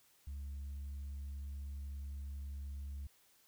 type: tone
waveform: sine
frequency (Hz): 70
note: C#2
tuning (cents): +18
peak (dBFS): -39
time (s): 0.27-3.07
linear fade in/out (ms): 5
effects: tanh soft clip ceiling -40 dBFS + white hiss -69 dBFS RMS until 3.47 s